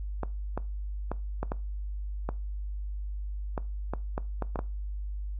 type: clicks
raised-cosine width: 1 ms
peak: -17 dBFS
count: 12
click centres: 0.233 / 0.576 / 1.116 / 1.43 / 1.519 / 2.29 / 3.578 / 3.936 / 4.179 / 4.423 / 4.558 / 4.591 s
effects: noise-tail reverb RT60 0.3 s tail -20 dB re dry + added 50 Hz sine -32 dBFS peak until 5.39 s